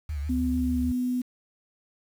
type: tone with vibrato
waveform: sine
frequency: 73.2 Hz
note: D2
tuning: 5 cents flat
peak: -28 dBFS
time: 0.09-0.92 s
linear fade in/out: 5 ms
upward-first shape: triangle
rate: 6.7 Hz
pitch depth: 100 cents each way
type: tone with pitch glide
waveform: sine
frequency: 252.7 to 249.5 Hz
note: B3 to B3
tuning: +40 to +18 cents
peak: -24 dBFS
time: 0.29-1.22 s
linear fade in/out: 10 ms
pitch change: -22 cents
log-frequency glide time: 0.66-0.72 s
effects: 8-bit